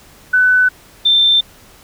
sine tone pair in turn, 1500 / 3568 Hz, F#6 / A7, +23 / +23 cents, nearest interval octave + minor third, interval 1500 cents, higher second, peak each -8 dBFS, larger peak neither, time 0.33-0.69 / 1.05-1.41 s, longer neither, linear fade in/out 10 ms, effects pink hiss -44 dBFS RMS until 1.83 s

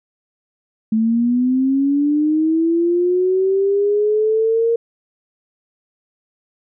sine linear sweep, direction up, 217.5 to 466.2 Hz, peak -13 dBFS, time 0.92-4.76 s, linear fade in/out 5 ms, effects none

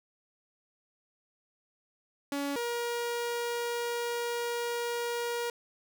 sawtooth tone pair in turn, 282.4 / 474.9 Hz, C#4 / A#4, +32 / +32 cents, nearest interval major sixth, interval 900 cents, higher second, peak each -27 dBFS, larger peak neither, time 2.32-2.56 / 2.56-5.5 s, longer second, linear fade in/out 2 ms, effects none

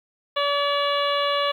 harmonic tone, 572 Hz, D5, 46 cents flat, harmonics 1 / 2 / 3 / 4 / 5 / 6 / 7, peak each -24 / -24 / -32 / -34 / -30 / -30 / -35 dBFS, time 0.36-1.52 s, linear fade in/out 10 ms, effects 9-bit

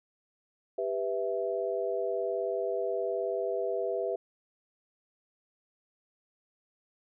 sine chord, E minor, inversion first, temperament just, 395.6 / 494.4 / 659.3 Hz, G4 / B4 / E5, +16 / +2 / 0 cents, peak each -33 dBFS, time 0.78-4.16 s, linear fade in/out 5 ms, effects none

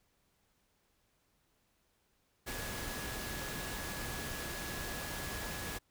sine tone in noise, 1683 Hz, G#6, 23 cents sharp, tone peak -47 dBFS, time 2.46-5.79 s, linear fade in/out 20 ms, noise pink, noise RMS -41 dBFS, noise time 2.46-5.79 s, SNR -9 dB, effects pink hiss -75 dBFS RMS until 5.9 s

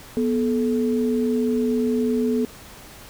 sine tone pair together, 244 / 433.3 Hz, B3 / A4, -21 / -27 cents, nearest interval minor seventh, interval 994 cents, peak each -20 / -23 dBFS, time 0.17-2.45 s, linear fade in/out 0 ms, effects pink hiss -43 dBFS RMS until 3.09 s

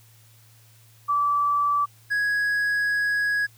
sine / triangle tone pair in turn, 1158 / 1664.3 Hz, D6 / G#6, -25 / +3 cents, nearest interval tritone, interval 628 cents, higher second, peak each -19 dBFS, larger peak neither, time 1.08-1.86 / 2.1-3.47 s, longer second, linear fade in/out 20 ms, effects added 112 Hz sine -53 dBFS peak until 3.57 s + white hiss -57 dBFS RMS until 3.57 s

